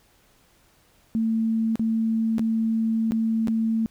sine tone with dropouts, 224 Hz, A3, 31 cents sharp, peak -20 dBFS, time 1.15-3.86 s, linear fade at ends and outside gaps 0 ms, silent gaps 1.756-1.795 / 2.383-2.394 / 3.11-3.12 / 3.473-3.482 s, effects pink hiss -60 dBFS RMS until 3.9 s

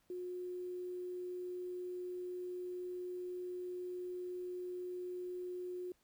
sine tone with quantisation, 360.4 Hz, F#4, 45 cents flat, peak -40 dBFS, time 0.1-5.92 s, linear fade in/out 2 ms, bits 11, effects pink hiss -75 dBFS RMS until 6.03 s

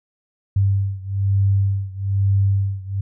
sine beating tone pair, 98 / 99.1 Hz, G2 / G2, 0 / +19 cents, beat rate 1.1 Hz, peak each -18 / -20 dBFS, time 0.56-3.01 s, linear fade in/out 5 ms, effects none

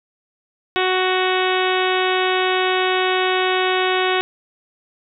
harmonic tone, 371 Hz, F#4, 5 cents sharp, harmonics 1 / 2 / 3 / 4 / 5 / 6 / 7 / 8 / 9 / 10, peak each -20 / -23 / -25 / -26 / -27 / -28 / -28 / -29 / -30 / -30 dBFS, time 0.76-4.21 s, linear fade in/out 0 ms, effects none

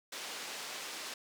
white band-pass noise, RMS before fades -43 dBFS, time 0.12-1.14 s, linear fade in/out 5 ms, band 290 to 5700 Hz, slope 12 dB/octave, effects none

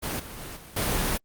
pink noise with level steps, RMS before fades -30 / -40 / -38 / -45 / -26 dBFS, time 0.02-1.18 s, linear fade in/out 20 ms, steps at 0.19 / 0.38 / 0.56 / 0.76 s, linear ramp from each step 10 ms, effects Opus 32 kbps

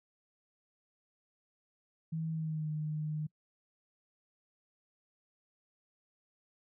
sine tone with pitch glide, 161 to 153.11 Hz, E3 to D#3, -41 to -28 cents, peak -33 dBFS, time 2.12-3.27 s, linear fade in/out 10 ms, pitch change -87 cents, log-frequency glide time 2.31-2.7 s, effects noise-tail reverb RT60 0.1 s tail -25 dB re dry

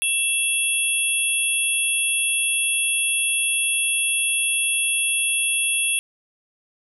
sine tone cluster, 2669 / 3349 / 9510 / 11060 Hz, E7 / G#7 / D9 / F9, +21 / +14 / +21 / -18 cents, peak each -23 / -27 / -25 / -24 dBFS, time 0.02-5.99 s, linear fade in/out 0 ms, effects none

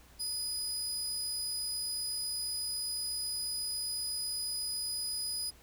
25% pulse tone, 4967 Hz, D#8, 4 cents flat, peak -29 dBFS, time 0.19-5.51 s, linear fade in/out 20 ms, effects added 60 Hz sine -59 dBFS peak until 5.62 s + pink hiss -60 dBFS RMS until 5.62 s

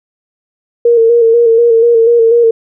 sine tone with vibrato, 463.2 Hz, A#4, 11 cents flat, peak -4 dBFS, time 0.85-2.51 s, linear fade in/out 5 ms, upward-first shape square, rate 4.1 Hz, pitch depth 34 cents each way, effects none

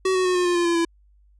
square tone with pitch steps, 377.1 / 370.8 / 364.7 / 358.6 / 352.7 / 346.8 / 341 / 335.4 Hz, F#4 / F#4 / F#4 / F4 / F4 / F4 / F4 / E4, +33 / +4 / -25 / +46 / +17 / -12 / -41 / +30 cents, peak -19 dBFS, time 0.05-0.85 s, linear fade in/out 5 ms, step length 100 ms, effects added 50 Hz sine -53 dBFS peak until 1.39 s + resampled to 22050 Hz

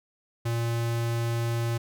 square tone, 116.7 Hz, A#2, 2 cents sharp, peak -26 dBFS, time 0.45-1.78 s, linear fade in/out 10 ms, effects none

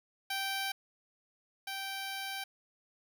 10% pulse tone pair in turn, 780 / 780 Hz, G5 / G5, -9 / -9 cents, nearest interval unison, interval 0 cents, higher neither, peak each -25 / -29 dBFS, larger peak first, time 0.3-0.72 / 1.67-2.44 s, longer second, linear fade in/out 5 ms, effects none

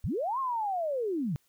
sine linear two-way sweep, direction up then down, 55 to 1093 to 129.1 Hz, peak -28 dBFS, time 0.04-1.36 s, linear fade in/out 0 ms, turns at 0.39 s, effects white hiss -70 dBFS RMS until 1.48 s

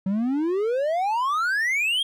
triangle exponential sweep, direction up, 185 to 3300 Hz, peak -19 dBFS, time 0.06-2.03 s, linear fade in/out 5 ms, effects none

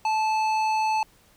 sine tone with tanh clipping, 872 Hz, A5, 16 cents flat, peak -23 dBFS, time 0.05-1.03 s, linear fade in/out 2 ms, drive 13 dB, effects pink hiss -58 dBFS RMS until 1.36 s

